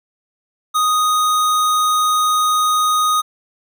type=tone; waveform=square; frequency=1244 Hz; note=D#6; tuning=1 cent flat; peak=-14 dBFS; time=0.74-3.22 s; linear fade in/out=20 ms; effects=none